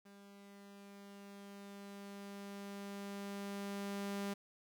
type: tone with level ramp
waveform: sawtooth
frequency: 200 Hz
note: G3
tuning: 35 cents sharp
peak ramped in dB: -53 to -34 dBFS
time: 0.05-4.34 s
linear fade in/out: 10 ms
effects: 12-bit